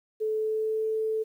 sine tone with pitch glide, 434.3 to 438.8 Hz, A4 to A4, -23 to -5 cents, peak -25 dBFS, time 0.2-1.24 s, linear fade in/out 20 ms, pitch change +18 cents, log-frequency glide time 0.37-0.85 s, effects 10-bit

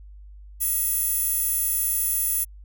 15% pulse tone with high-pass filter, 659.3 Hz, E5, in tune, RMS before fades -24 dBFS, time 0.6-2.45 s, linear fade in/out 20 ms, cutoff 12000 Hz, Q 2.3, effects added 50 Hz sine -41 dBFS peak until 2.64 s

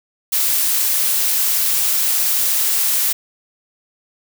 blue noise, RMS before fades -17 dBFS, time 0.32-3.13 s, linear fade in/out 10 ms, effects none

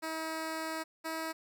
10% pulse tone pair in turn, 320 / 321.8 Hz, D#4 / E4, +49 / -42 cents, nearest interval unison, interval 9 cents, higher second, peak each -27 dBFS, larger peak neither, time 0.02-0.84 / 1.04-1.33 s, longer first, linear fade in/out 20 ms, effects none

